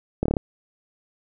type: slowing click train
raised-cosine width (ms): 2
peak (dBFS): -8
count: 6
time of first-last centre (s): 0.23-0.368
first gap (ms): 26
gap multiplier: 1.03
effects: none